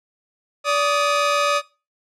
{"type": "tone pair together", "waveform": "sawtooth", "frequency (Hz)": [578.6, 1244.5], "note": ["D5", "D#6"], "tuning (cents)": [-26, 0], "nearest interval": "octave + minor second", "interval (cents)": 1326, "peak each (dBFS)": -16, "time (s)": [0.64, 1.62], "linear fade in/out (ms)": 50, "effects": ["noise-tail reverb RT60 0.3 s tail -20 dB re dry", "low-pass 7000 Hz 12 dB/octave"]}